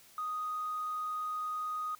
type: tone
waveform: triangle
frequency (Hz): 1244.5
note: D#6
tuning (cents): 0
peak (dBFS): -30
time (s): 0.18-1.95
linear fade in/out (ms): 2
effects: tanh soft clip ceiling -31 dBFS + white hiss -59 dBFS RMS until 1.99 s